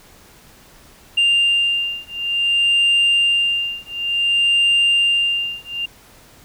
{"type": "beating tone pair", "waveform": "sine", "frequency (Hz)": [2794, 2794.56], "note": ["F7", "F7"], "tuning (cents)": [0, 0], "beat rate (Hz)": 0.56, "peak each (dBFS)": -16, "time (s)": [1.17, 5.86], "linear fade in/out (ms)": 10, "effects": ["tanh soft clip ceiling -10 dBFS", "pink hiss -47 dBFS RMS until 6.44 s"]}